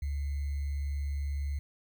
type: tone with sample-and-hold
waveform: sine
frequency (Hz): 70.9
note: C#2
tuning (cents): +40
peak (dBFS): -30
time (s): 0.02-1.59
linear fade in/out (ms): 5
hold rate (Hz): 2100
effects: none